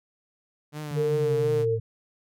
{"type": "tone with vibrato", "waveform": "sawtooth", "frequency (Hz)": 146.83, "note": "D3", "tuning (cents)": 0, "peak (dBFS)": -29, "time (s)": [0.72, 1.66], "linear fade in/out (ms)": 50, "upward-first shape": "triangle", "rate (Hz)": 2.8, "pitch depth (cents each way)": 77}
{"type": "linear sweep", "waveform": "sine", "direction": "down", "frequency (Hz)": [152.8, 110], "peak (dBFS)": -28, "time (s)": [0.91, 1.8], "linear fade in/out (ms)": 5}
{"type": "tone", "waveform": "sine", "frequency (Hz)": 453.4, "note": "A#4", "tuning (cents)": -48, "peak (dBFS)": -22, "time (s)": [0.95, 1.79], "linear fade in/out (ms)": 50}
{"effects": []}